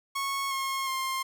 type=tone with pitch steps; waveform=sawtooth; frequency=1100 / 1079.2 / 1058.9 Hz; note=C#6 / C#6 / C6; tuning=-14 / -47 / +20 cents; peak=-25 dBFS; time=0.15-1.23 s; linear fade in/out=10 ms; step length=360 ms; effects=10-bit